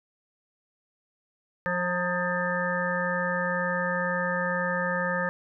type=harmonic tone with a mistuned harmonic; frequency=177.8 Hz; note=F3; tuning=31 cents sharp; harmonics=1 / 3 / 5 / 7 / 9 / 10; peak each=-32 / -30 / -35 / -33 / -33 / -31 dBFS; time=1.66-5.29 s; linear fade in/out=0 ms; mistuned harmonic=5; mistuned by=+40 cents; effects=none